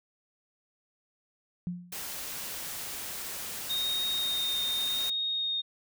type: tone with exponential decay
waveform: sine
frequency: 176.7 Hz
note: F3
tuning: 21 cents sharp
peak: -28 dBFS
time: 1.67-2.05 s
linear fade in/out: 0 ms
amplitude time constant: 82 ms
type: noise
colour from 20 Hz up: white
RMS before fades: -38 dBFS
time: 1.92-5.1 s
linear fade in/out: 5 ms
type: tone with vibrato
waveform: sine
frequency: 3698 Hz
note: A#7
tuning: 15 cents flat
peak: -28 dBFS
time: 3.69-5.62 s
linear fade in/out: 20 ms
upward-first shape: sine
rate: 0.81 Hz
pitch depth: 13 cents each way
effects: none